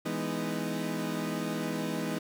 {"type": "chord", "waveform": "30% pulse", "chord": "E major seventh", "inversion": "none", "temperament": "equal with one note detuned", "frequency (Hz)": [164.81, 207.7, 246.9, 308.4], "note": ["E3", "G#3", "B3", "D#4"], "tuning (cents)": [0, 0, 0, -15], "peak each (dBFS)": -34, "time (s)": [0.05, 2.19], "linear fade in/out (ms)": 10, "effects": []}